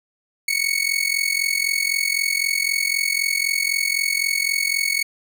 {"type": "tone with amplitude modulation", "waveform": "sawtooth", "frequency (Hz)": 2217, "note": "C#7", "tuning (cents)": 0, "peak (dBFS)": -12, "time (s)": [0.48, 5.03], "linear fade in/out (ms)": 5, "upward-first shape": "sine", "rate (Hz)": 43.9, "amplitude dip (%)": 85, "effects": []}